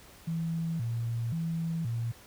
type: tone with vibrato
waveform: sine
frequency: 138.59 Hz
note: C#3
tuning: in tune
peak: -29 dBFS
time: 0.27-2.12 s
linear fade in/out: 10 ms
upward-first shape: square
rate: 0.95 Hz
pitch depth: 300 cents each way
effects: added 60 Hz sine -64 dBFS peak until 2.26 s + pink hiss -54 dBFS RMS until 2.26 s